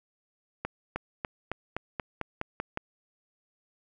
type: accelerating click train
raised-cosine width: 0.5 ms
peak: -16 dBFS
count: 10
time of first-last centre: 0.65-2.774 s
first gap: 310 ms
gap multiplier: 0.93
effects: none